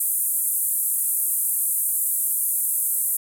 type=band-pass noise; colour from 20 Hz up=white; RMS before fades=-23 dBFS; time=0-3.17 s; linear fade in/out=5 ms; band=8600 to 14000 Hz; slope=48 dB/octave; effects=none